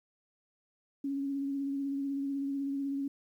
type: tone with vibrato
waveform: sine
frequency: 277.2 Hz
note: C#4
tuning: in tune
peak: -31 dBFS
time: 1.04-3.08 s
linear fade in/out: 5 ms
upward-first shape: sine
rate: 16 Hz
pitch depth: 23 cents each way
effects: 11-bit